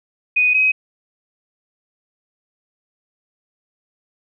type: tone pair in turn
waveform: sine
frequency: 2489 / 2530 Hz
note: D#7 / D#7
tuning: 0 / +28 cents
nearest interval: unison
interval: 28 cents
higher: second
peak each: -12 dBFS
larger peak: neither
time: 0.36-0.54 / 0.54-0.72 s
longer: neither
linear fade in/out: 10 ms
effects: none